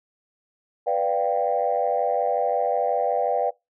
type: chord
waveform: sine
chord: G dominant seventh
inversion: first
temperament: equal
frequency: 493.9 / 587.3 / 698.5 / 784 Hz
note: B4 / D5 / F5 / G5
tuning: 0 / 0 / 0 / 0 cents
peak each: -25 dBFS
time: 0.86-3.51 s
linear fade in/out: 20 ms
effects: noise-tail reverb RT60 0.2 s tail -22 dB re dry + tanh soft clip ceiling -11 dBFS